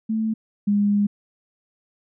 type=tone pair in turn; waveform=sine; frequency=220.4 / 204.4 Hz; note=A3 / G#3; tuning=+3 / -27 cents; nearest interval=minor second; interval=130 cents; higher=first; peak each=-20 / -16 dBFS; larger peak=second; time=0.09-0.34 / 0.67-1.07 s; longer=second; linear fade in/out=10 ms; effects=none